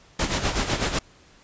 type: noise with tremolo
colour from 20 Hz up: pink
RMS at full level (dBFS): -22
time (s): 0.19-0.99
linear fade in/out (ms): 5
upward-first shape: sine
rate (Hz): 8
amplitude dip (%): 65
effects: pink hiss -54 dBFS RMS until 1.43 s + resampled to 16000 Hz